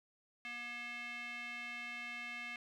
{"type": "tone with band-pass filter", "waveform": "square", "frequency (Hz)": 239.8, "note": "A#3", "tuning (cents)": 49, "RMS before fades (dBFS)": -45, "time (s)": [0.45, 2.56], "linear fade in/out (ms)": 0, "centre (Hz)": 2300, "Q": 4.4, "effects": []}